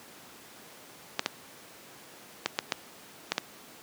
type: clicks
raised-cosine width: 0.2 ms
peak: -8 dBFS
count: 7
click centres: 1.194 / 1.261 / 2.46 / 2.589 / 2.722 / 3.32 / 3.381 s
effects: pink hiss -50 dBFS RMS until 3.82 s + high-pass 200 Hz 12 dB/octave